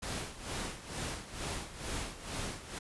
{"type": "noise with tremolo", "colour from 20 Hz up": "pink", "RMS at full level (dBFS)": -37, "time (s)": [0.02, 2.79], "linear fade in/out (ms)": 10, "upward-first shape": "sine", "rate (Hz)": 2.2, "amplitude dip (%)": 75, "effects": ["resampled to 24000 Hz"]}